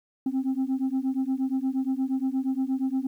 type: beating tone pair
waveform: sine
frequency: 260 / 268.5 Hz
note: C4 / C4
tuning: -11 / +45 cents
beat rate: 8.5 Hz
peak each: -25 dBFS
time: 0.26-3.07 s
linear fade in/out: 5 ms
effects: tanh soft clip ceiling -21 dBFS + 10-bit